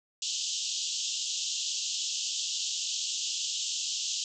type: band-pass noise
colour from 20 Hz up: white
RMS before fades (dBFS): -33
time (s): 0.22-4.24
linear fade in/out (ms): 2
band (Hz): 2800 to 7400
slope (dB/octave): 96
effects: none